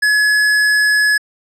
sine tone with hard clipping, 1697 Hz, G#6, 37 cents sharp, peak -12 dBFS, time 0.02-1.18 s, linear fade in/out 10 ms, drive 15 dB, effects low-pass 10000 Hz 12 dB/octave

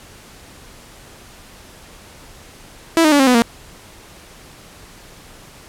sawtooth tone with pitch steps, 329.6 / 307.5 / 286.9 / 267.7 / 249.8 / 233.1 Hz, E4 / D#4 / D4 / C4 / B3 / A#3, 0 / -20 / -40 / +40 / +20 / 0 cents, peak -6 dBFS, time 2.97-3.42 s, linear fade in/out 0 ms, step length 75 ms, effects pink hiss -42 dBFS RMS until 5.68 s + low-pass 12000 Hz 12 dB/octave

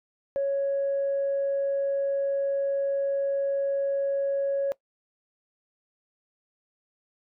sine tone, 554.4 Hz, C#5, in tune, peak -22 dBFS, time 0.36-4.72 s, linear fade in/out 0 ms, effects noise-tail reverb RT60 0.1 s tail -21 dB re dry + tanh soft clip ceiling -20 dBFS

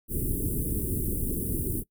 pink band-stop noise, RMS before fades -29 dBFS, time 0.08-1.84 s, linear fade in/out 50 ms, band 420 to 9500 Hz, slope 48 dB/octave, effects noise-tail reverb RT60 0.1 s tail -22 dB re dry

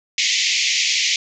pink band-pass noise, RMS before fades -19 dBFS, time 0.18-1.16 s, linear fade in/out 2 ms, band 2000 to 7000 Hz, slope 96 dB/octave, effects none

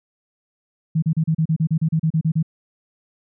sine tone bursts, 159.7 Hz, D#3, 45 cents sharp, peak -15 dBFS, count 14, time 0.95-2.428 s, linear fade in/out 10 ms, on 74 ms, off 34 ms, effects none

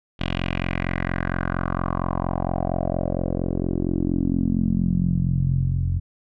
10% pulse tone with low-pass filter sweep, 44.33 Hz, F1, 27 cents sharp, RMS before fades -23 dBFS, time 0.19-6 s, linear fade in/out 20 ms, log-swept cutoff 3200 to 100 Hz, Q 3.6, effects none

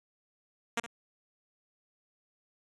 5% pulse tone with echo, 233.1 Hz, A#3, in tune, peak -17 dBFS, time 0.77-0.8 s, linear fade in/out 5 ms, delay 65 ms, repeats 1, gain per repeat -13 dB, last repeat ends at 0.865 s, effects resampled to 24000 Hz

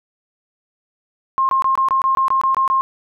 sine tone bursts, 1065 Hz, C6, 30 cents sharp, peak -13 dBFS, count 11, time 1.38-2.81 s, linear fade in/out 0 ms, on 110 ms, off 22 ms, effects none

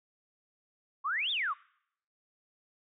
sine exponential two-way sweep, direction up then down, 1035 to 3729 to 1035 Hz, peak -29 dBFS, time 1.04-1.54 s, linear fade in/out 20 ms, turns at 1.31 s, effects noise-tail reverb RT60 0.7 s tail -24 dB re dry

